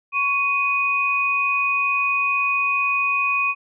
sine tone pair together, 1108.7 / 2489 Hz, C#6 / D#7, 0 / 0 cents, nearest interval octave + major second, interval 1400 cents, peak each -23 / -19 dBFS, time 0.12-3.55 s, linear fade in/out 50 ms, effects none

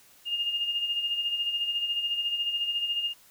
sine tone with tremolo, 2829 Hz, F7, 22 cents sharp, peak -24 dBFS, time 0.25-3.14 s, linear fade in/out 50 ms, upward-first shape sine, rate 14 Hz, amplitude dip 55%, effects white hiss -57 dBFS RMS until 3.3 s

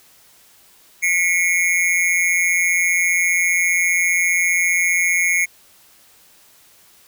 square tone with amplitude modulation, 2175 Hz, C#7, 33 cents flat, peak -12 dBFS, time 1.02-5.46 s, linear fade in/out 20 ms, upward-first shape sine, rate 175 Hz, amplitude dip 85%, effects white hiss -51 dBFS RMS until 7.07 s

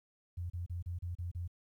sine tone bursts, 87.4 Hz, F2, 2 cents sharp, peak -36 dBFS, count 7, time 0.37-1.478 s, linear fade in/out 10 ms, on 130 ms, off 33 ms, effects 12-bit

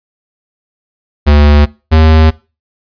square tone pair in turn, 73.42 / 79.04 Hz, D2 / D#2, 0 / +28 cents, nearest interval minor second, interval 128 cents, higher second, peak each -4 dBFS, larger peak neither, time 1.26-1.66 / 1.91-2.31 s, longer neither, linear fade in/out 20 ms, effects noise-tail reverb RT60 0.3 s tail -21 dB re dry + resampled to 11025 Hz

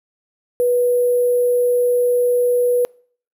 sine tone with sample-and-hold, 489.9 Hz, B4, 14 cents flat, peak -13 dBFS, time 0.6-2.85 s, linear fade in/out 0 ms, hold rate 11025 Hz, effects noise-tail reverb RT60 0.5 s tail -26 dB re dry

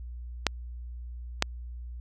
clicks, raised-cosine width 0.2 ms, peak -4 dBFS, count 2, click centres 0.467 / 1.424 s, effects added 60 Hz sine -37 dBFS peak until 2 s

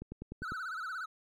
click train, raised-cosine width 3 ms, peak -29 dBFS, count 6, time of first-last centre 0.02-0.521 s, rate 9.99 Hz
triangle tone with vibrato, 1396.9 Hz, F6, in tune, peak -35 dBFS, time 0.42-1.06 s, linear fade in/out 10 ms, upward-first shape sine, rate 17 Hz, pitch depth 160 cents each way
effects none

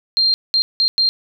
sine tone bursts at uneven times, 4186 Hz, C8, in tune, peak -12 dBFS, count 4, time 0.17-0.34 / 0.54-0.62 / 0.8-0.88 / 0.98-1.09 s, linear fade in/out 0 ms, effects none

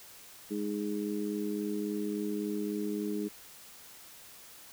harmonic tone, 103.6 Hz, G#2, 4 cents flat, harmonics 2 / 3 / 4, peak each -35 / -35 / -37 dBFS, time 0.5-3.29 s, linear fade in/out 20 ms, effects white hiss -52 dBFS RMS until 4.72 s

